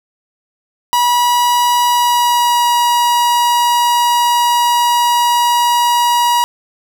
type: tone with pitch glide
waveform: 45% pulse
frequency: 970 to 960.5 Hz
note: B5 to B5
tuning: -31 to -48 cents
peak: -10 dBFS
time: 0.93-6.44 s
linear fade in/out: 0 ms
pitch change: -17 cents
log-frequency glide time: 1.83-2.68 s
effects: none